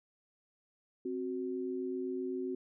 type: tone pair together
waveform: sine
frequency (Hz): 262.3 / 370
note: C4 / F#4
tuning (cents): +4 / 0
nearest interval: tritone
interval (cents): 596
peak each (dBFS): -38 / -36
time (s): 1.05-2.55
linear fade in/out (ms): 5
effects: none